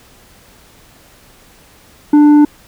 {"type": "tone with tanh clipping", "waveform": "sine", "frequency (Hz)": 295.8, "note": "D4", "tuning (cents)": 13, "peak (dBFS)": -5, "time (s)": [2.13, 2.45], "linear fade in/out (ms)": 5, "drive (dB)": 6, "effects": ["pink hiss -45 dBFS RMS until 2.67 s"]}